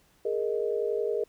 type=chord; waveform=sine; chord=Ab suspended second; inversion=none; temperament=equal; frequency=415.3 / 466.2 / 622.3 Hz; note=Ab4 / Bb4 / Eb5; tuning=0 / 0 / 0 cents; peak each=-29 / -29 / -35 dBFS; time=0.25-1.24 s; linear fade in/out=5 ms; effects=pink hiss -64 dBFS RMS until 1.28 s